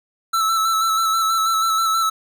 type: tone with vibrato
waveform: square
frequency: 1318.5 Hz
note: E6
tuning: in tune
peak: -17 dBFS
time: 0.33-2.1 s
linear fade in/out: 10 ms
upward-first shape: square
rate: 6.2 Hz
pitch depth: 24 cents each way
effects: none